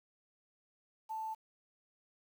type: tone with quantisation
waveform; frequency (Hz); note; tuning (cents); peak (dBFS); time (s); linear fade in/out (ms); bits
sine; 880; A5; 0; -37; 1.09-1.35; 20; 10
effects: none